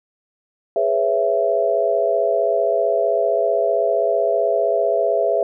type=chord; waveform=sine; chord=C# minor seventh; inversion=second; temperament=just; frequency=415.8 / 498.9 / 554.4 / 665.2 Hz; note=G#4 / B4 / C#5 / E5; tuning=+2 / +17 / 0 / +16 cents; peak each=-22 / -23 / -23 / -18 dBFS; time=0.76-5.43 s; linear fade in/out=2 ms; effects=none